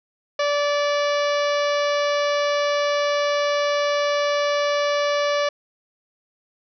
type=harmonic tone; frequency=580 Hz; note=D5; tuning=22 cents flat; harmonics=1 / 2 / 3 / 4 / 5 / 6 / 7 / 8 / 9 / 10; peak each=-20 / -26 / -30 / -32 / -34 / -36 / -37 / -38 / -39 / -40 dBFS; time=0.39-5.49 s; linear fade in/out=5 ms; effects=none